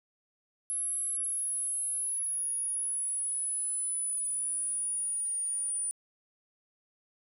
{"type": "linear sweep", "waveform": "sine", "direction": "down", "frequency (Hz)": [10950, 9397], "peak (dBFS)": -29, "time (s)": [0.7, 5.91], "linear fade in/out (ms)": 0, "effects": ["tanh soft clip ceiling -25 dBFS", "10-bit"]}